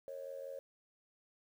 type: tone with amplitude modulation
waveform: sine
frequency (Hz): 545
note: C#5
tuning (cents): -29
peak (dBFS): -38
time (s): 0.08-0.59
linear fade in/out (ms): 0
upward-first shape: sine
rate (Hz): 85.6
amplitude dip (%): 85
effects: tanh soft clip ceiling -35 dBFS + 11-bit